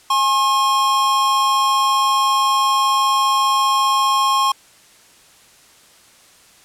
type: tone pair together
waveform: square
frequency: 830.6 / 1075.8 Hz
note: G#5 / C6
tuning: 0 / +48 cents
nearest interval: major third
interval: 448 cents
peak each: -23 / -15 dBFS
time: 0.1-4.52 s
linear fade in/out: 5 ms
effects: white hiss -49 dBFS RMS until 6.64 s + low-pass 10000 Hz 12 dB/octave